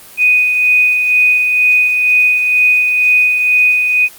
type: tone with tremolo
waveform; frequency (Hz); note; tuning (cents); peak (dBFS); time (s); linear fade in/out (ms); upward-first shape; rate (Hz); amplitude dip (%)
sine; 2489; D#7; 0; -6; 0.17-4.09; 50; sine; 2.1; 40
effects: white hiss -37 dBFS RMS until 4.18 s + Opus 24 kbps